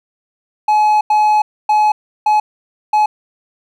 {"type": "tone bursts at uneven times", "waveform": "triangle", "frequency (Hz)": 849, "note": "G#5", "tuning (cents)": 38, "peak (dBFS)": -7, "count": 5, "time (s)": [[0.68, 1.01], [1.1, 1.42], [1.69, 1.92], [2.26, 2.4], [2.93, 3.06]], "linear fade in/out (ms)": 5, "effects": []}